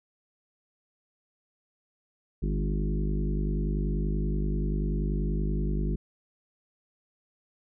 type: harmonic tone with a mistuned harmonic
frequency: 50.4 Hz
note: G1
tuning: 49 cents sharp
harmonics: 1 / 3 / 4 / 5 / 6 / 7 / 8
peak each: -27 / -32 / -34 / -41 / -42 / -39 / -43 dBFS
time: 2.42-5.96 s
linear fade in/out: 10 ms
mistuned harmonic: 6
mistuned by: +17 cents
effects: none